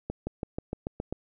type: accelerating click train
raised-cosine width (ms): 2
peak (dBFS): -18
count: 8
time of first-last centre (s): 0.1-1.126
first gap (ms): 170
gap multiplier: 0.95
effects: none